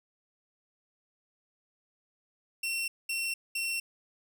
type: tone bursts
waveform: sawtooth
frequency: 2716 Hz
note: F7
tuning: 49 cents flat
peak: -27 dBFS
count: 3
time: 2.63-3.8 s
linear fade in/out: 5 ms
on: 250 ms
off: 210 ms
effects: none